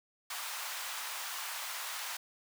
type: high-pass noise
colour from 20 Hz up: pink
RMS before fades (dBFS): -40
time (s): 0.3-2.17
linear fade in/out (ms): 5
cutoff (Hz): 850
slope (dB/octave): 24
effects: none